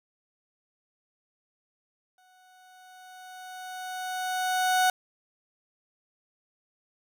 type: tone with exponential growth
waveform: 30% pulse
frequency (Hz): 740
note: F#5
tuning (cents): 0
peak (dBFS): -17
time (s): 2.18-4.9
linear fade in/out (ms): 2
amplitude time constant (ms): 590
effects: none